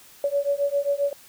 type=beating tone pair; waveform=sine; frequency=563 / 570.5 Hz; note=C#5 / C#5; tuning=+27 / +50 cents; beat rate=7.5 Hz; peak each=-24 dBFS; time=0.24-1.13 s; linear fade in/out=2 ms; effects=white hiss -50 dBFS RMS until 1.28 s